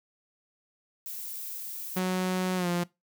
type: noise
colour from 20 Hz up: violet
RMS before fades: -38 dBFS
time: 1.06-1.99 s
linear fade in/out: 0 ms
type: tone with pitch glide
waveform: sawtooth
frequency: 184.5 to 174.75 Hz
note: F#3 to F3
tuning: -5 to +1 cents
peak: -22 dBFS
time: 1.96-2.84 s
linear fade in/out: 10 ms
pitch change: -94 cents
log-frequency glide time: 2.56-2.68 s
effects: noise-tail reverb RT60 0.2 s tail -21 dB re dry